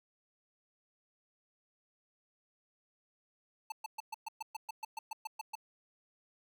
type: tone bursts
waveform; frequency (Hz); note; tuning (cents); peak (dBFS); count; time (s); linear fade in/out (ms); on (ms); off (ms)
square; 880; A5; 0; -38; 14; 3.7-5.554; 5; 21; 120
effects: none